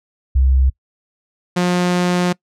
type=tone pair in turn; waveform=sine / sawtooth; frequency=65.7 / 178.26 Hz; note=C2 / F3; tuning=+8 / +36 cents; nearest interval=octave + perfect fourth; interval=1728 cents; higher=second; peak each=-10 dBFS; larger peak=neither; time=0.35-0.7 / 1.56-2.33 s; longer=second; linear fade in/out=10 ms; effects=noise-tail reverb RT60 0.1 s tail -24 dB re dry + low-pass 8000 Hz 12 dB/octave